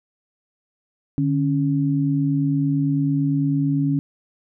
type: tone pair together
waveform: sine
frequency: 148.15 / 277.1 Hz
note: D3 / C#4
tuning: +15 / -1 cents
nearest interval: major seventh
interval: 1084 cents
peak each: -20 dBFS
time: 1.18-3.99 s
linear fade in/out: 0 ms
effects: none